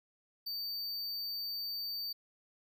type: tone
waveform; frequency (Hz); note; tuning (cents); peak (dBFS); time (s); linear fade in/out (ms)
square; 4600; D8; -37; -37; 0.46-2.13; 10
effects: none